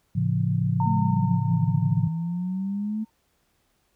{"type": "chord", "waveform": "sine", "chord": "A augmented", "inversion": "none", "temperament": "just", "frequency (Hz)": [110, 137.5, 171.88], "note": ["A2", "C#3", "E#3"], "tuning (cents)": [0, -14, -27], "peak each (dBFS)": -25, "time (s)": [0.15, 2.08], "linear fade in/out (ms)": 10}
{"type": "tone with exponential decay", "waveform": "sine", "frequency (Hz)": 913, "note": "A#5", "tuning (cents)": -36, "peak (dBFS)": -24, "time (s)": [0.8, 3.1], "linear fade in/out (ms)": 2, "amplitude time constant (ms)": 500}
{"type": "exponential two-way sweep", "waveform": "sine", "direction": "down then up", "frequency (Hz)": [221, 146.83, 221], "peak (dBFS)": -25, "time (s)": [0.85, 3.05], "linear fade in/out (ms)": 20, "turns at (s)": 1.8}
{"effects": ["pink hiss -69 dBFS RMS until 3.95 s"]}